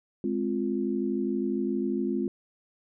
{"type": "chord", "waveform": "sine", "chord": "F minor", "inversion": "first", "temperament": "just", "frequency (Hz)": [209.5, 261.9, 349.2], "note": ["Ab3", "C4", "F4"], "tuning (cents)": [15, 2, 0], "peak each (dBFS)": -30, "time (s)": [0.24, 2.28], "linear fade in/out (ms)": 2, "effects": []}